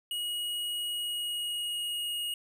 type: tone with pitch glide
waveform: square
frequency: 2898 to 2873 Hz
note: F#7 to F7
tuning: -37 to +48 cents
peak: -32 dBFS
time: 0.11-2.34 s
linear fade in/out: 2 ms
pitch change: -15 cents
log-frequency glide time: 0.91-2.14 s
effects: none